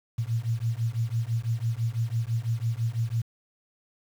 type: beating tone pair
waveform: sine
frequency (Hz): 112.2 / 118.2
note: A2 / A#2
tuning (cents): +34 / +24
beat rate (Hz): 6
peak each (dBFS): -28 / -28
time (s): 0.18-3.22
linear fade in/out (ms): 10
effects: 8-bit